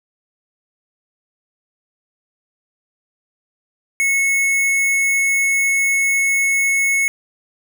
square tone, 2194 Hz, C#7, 18 cents flat, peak -15 dBFS, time 4-7.08 s, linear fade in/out 0 ms, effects none

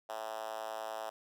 5% pulse tone with high-pass filter, 110 Hz, A2, in tune, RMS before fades -41 dBFS, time 0.09-1.1 s, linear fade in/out 5 ms, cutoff 660 Hz, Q 3.2, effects none

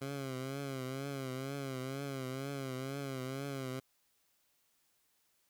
15% pulse tone with vibrato, 134.6 Hz, C3, 49 cents sharp, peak -32 dBFS, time 0.01-3.8 s, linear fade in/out 10 ms, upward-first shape triangle, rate 2.1 Hz, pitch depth 92 cents each way, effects white hiss -75 dBFS RMS until 5.49 s

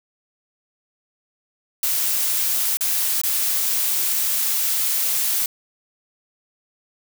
blue noise with dropouts, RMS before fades -21 dBFS, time 1.83-5.46 s, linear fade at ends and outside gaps 2 ms, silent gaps 2.771-2.808 / 3.215-3.235 s, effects none

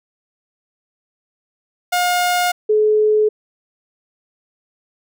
sawtooth / sine tone pair in turn, 714 / 427.3 Hz, F5 / G#4, +38 / +49 cents, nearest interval major sixth, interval 889 cents, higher first, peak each -11 dBFS, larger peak neither, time 1.92-2.52 / 2.69-3.29 s, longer neither, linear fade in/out 10 ms, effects none

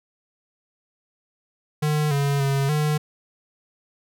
square tone with pitch steps, 151.1 / 141 / 137.9 / 151 Hz, D3 / C#3 / C#3 / D3, +50 / +30 / -9 / +48 cents, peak -20 dBFS, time 1.82-2.98 s, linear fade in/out 10 ms, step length 290 ms, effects none

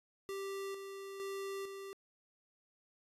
square tone with tremolo, 392 Hz, G4, in tune, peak -40 dBFS, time 0.29-1.93 s, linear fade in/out 0 ms, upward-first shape square, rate 1.1 Hz, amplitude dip 45%, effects resampled to 32000 Hz

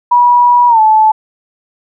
sine tone with pitch glide, 970 to 869.2 Hz, B5 to A5, -31 to -21 cents, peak -4 dBFS, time 0.11-1.12 s, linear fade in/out 10 ms, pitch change -190 cents, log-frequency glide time 0.68-0.8 s, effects none

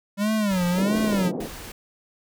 square tone with vibrato, 196 Hz, G3, in tune, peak -21 dBFS, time 0.17-1.32 s, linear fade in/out 50 ms, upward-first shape sine, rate 1.5 Hz, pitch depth 190 cents each way
pink noise bursts, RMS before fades -38 dBFS, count 3, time 0.5-1.72 s, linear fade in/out 5 ms, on 320 ms, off 130 ms
pink band-pass noise, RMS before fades -29 dBFS, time 0.74-1.49 s, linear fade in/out 50 ms, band 180 to 580 Hz, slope 24 dB/octave
effects none

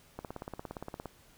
click train, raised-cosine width 1 ms, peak -25 dBFS, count 16, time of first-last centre 0.19-1.057 s, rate 17.3 Hz, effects pink hiss -61 dBFS RMS until 1.37 s

